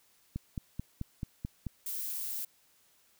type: click train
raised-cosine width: 5 ms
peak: -23 dBFS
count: 7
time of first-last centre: 0.36-1.667 s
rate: 4.59 Hz
type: noise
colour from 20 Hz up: violet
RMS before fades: -37 dBFS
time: 1.86-2.45 s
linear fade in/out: 5 ms
effects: white hiss -67 dBFS RMS until 3.19 s